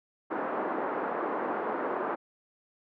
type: band-pass noise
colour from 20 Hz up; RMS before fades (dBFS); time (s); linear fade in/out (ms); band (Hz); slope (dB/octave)
pink; -32; 0.3-2.16; 20; 290 to 1400; 24
effects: none